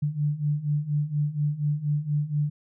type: beating tone pair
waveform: sine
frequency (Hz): 145.4 / 149.6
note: D3 / D3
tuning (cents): -17 / +32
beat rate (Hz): 4.2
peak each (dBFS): -28 / -25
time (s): 0.02-2.5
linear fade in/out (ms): 10
effects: none